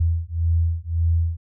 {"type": "beating tone pair", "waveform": "sine", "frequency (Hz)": [82.41, 84.21], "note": ["E2", "E2"], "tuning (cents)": [0, 37], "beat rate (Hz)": 1.8, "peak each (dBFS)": -21, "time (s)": [0, 1.37], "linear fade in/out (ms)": 10, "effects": []}